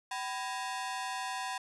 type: ring-modulated tone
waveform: sawtooth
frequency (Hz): 880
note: A5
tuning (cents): 0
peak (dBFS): -28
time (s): 0.11-1.58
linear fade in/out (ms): 5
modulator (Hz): 116
effects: resampled to 24000 Hz